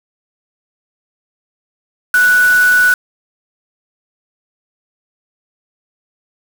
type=tone in noise; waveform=sine; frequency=1480 Hz; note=F#6; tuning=in tune; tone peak=-7 dBFS; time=2.14-2.94 s; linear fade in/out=2 ms; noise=white; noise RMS=-24 dBFS; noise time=2.14-2.94 s; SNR=+14 dB; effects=none